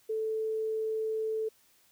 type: tone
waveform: sine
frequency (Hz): 439.2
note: A4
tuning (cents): -3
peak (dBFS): -29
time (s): 0.09-1.49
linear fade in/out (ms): 10
effects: white hiss -65 dBFS RMS until 1.91 s